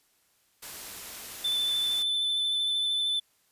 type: noise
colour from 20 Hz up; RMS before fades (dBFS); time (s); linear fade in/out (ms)
white; -41; 0.62-2.03; 10
type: tone with vibrato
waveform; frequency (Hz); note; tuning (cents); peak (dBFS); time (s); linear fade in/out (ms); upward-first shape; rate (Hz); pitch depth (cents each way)
triangle; 3520; A7; 0; -24; 1.44-3.2; 10; triangle; 13; 20
effects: white hiss -68 dBFS RMS until 3.51 s + resampled to 32000 Hz